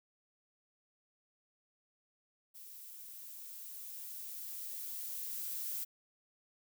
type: noise with level ramp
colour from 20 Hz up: violet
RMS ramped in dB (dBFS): -52 to -39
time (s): 2.54-5.85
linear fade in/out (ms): 20
effects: none